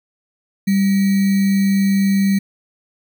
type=tone with sample-and-hold; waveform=sine; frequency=196 Hz; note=G3; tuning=in tune; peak=-12 dBFS; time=0.67-2.39 s; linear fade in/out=10 ms; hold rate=2100 Hz; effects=none